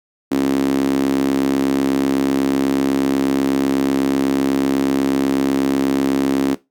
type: tone with high-pass filter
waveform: sawtooth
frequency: 68.1 Hz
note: C#2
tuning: 30 cents flat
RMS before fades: -17 dBFS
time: 0.31-6.55 s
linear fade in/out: 10 ms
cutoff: 280 Hz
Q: 5.7
effects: noise-tail reverb RT60 0.2 s tail -17 dB re dry